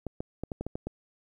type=clicks; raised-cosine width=2 ms; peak=-20 dBFS; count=8; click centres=0.067 / 0.205 / 0.436 / 0.518 / 0.61 / 0.666 / 0.755 / 0.87 s; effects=10-bit

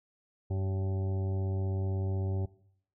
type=harmonic tone with a mistuned harmonic; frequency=96 Hz; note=G2; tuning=36 cents flat; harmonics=1 / 2 / 3 / 4 / 6 / 7 / 8 / 9; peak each=-29 / -43 / -46 / -41 / -48 / -54 / -51 / -58 dBFS; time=0.5-2.46 s; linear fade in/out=10 ms; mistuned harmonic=6; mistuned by=-44 cents; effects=noise-tail reverb RT60 0.7 s tail -20 dB re dry

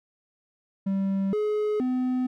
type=tone with pitch steps; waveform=triangle; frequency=194.5 / 422.8 / 253.7 Hz; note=G3 / G#4 / B3; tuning=-13 / +31 / +47 cents; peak=-21 dBFS; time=0.86-2.27 s; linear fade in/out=10 ms; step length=470 ms; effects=none

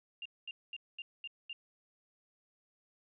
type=tone bursts; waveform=sine; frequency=2792 Hz; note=F7; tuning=1 cent flat; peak=-40 dBFS; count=6; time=0.22-1.53 s; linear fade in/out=2 ms; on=35 ms; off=220 ms; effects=none

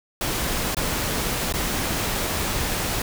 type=noise with dropouts; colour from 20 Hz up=pink; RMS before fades=-25 dBFS; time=0.21-3.02 s; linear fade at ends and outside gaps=2 ms; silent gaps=0.747-0.768 / 1.525-1.538 s; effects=none

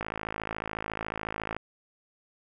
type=click train; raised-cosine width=0.5 ms; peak=-17 dBFS; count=85; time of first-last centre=0.01-1.566 s; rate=54 Hz; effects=none

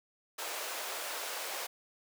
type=high-pass noise; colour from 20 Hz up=pink; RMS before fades=-39 dBFS; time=0.38-1.67 s; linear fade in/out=10 ms; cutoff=490 Hz; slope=24 dB/octave; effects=none

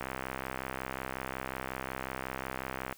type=click train; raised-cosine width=0.5 ms; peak=-20 dBFS; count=192; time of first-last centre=0.01-2.926 s; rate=65.5 Hz; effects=white hiss -58 dBFS RMS until 2.97 s

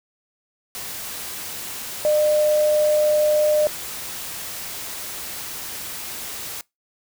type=tone in noise; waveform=sine; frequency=604 Hz; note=D5; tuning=48 cents sharp; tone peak=-15 dBFS; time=2.05-3.67 s; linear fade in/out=0 ms; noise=white; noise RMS=-32 dBFS; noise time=0.75-6.61 s; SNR=+14 dB; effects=noise-tail reverb RT60 0.2 s tail -24 dB re dry

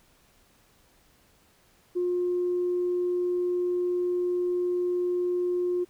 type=tone; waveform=sine; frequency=356.4 Hz; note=F4; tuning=35 cents sharp; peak=-23 dBFS; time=1.95-5.85 s; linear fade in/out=20 ms; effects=tanh soft clip ceiling -19 dBFS + pink hiss -62 dBFS RMS until 5.89 s

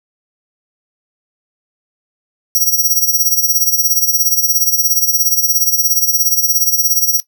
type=tone with tremolo; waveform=15% pulse; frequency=5700 Hz; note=F8; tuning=34 cents sharp; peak=-3 dBFS; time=2.55-7.2 s; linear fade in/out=0 ms; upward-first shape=sine; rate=17 Hz; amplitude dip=70%; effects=noise-tail reverb RT60 0.1 s tail -17 dB re dry

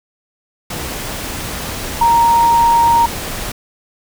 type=tone in noise; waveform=sine; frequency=932.3 Hz; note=A#5; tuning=in tune; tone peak=-8 dBFS; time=2.01-3.06 s; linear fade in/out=5 ms; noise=pink; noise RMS=-24 dBFS; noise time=0.7-3.52 s; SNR=+13 dB; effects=none

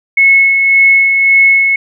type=tone with tremolo; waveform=sine; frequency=2190 Hz; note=C#7; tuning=22 cents flat; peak=-3 dBFS; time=0.17-1.76 s; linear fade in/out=5 ms; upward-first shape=sine; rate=1.8 Hz; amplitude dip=40%; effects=none

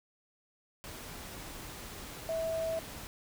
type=tone in noise; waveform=sine; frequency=651 Hz; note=E5; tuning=22 cents flat; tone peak=-31 dBFS; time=2.29-2.79 s; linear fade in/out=0 ms; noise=pink; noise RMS=-45 dBFS; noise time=0.84-3.07 s; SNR=+11 dB; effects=none

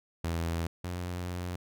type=tone pair in turn; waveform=sawtooth; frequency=83.5 / 88.98 Hz; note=E2 / F2; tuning=+23 / +33 cents; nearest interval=minor second; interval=110 cents; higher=second; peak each=-26 / -30 dBFS; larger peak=first; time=0.24-0.67 / 0.84-1.56 s; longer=second; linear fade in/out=5 ms; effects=none

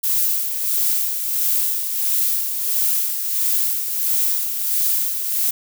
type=noise with tremolo; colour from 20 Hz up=violet; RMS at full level=-18 dBFS; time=0.03-5.51 s; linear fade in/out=10 ms; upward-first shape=sine; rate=1.5 Hz; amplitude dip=50%; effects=none

